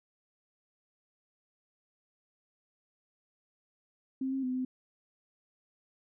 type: tone with pitch steps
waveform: sine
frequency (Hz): 264.1 / 267.7 / 254.3 / 256.4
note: C4 / C4 / C4 / C4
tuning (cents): +16 / +40 / -49 / -35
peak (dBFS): -30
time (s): 4.21-4.65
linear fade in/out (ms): 5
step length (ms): 110
effects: none